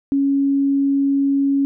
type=tone; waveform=sine; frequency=277.2 Hz; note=C#4; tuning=in tune; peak=-14 dBFS; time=0.12-1.65 s; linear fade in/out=0 ms; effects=none